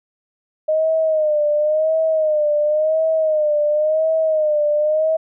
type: tone with vibrato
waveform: sine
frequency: 617 Hz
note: D#5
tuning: 15 cents flat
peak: -14 dBFS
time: 0.68-5.17 s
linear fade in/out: 10 ms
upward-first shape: sine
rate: 0.94 Hz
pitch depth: 68 cents each way
effects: none